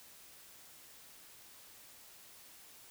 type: silence
effects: white hiss -57 dBFS RMS until 2.9 s